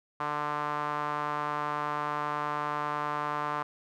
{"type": "tone with band-pass filter", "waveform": "sawtooth", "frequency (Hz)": 148.3, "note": "D3", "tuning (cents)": 17, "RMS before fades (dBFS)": -32, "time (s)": [0.2, 3.63], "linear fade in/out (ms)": 5, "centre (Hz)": 1100, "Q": 3.2, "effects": []}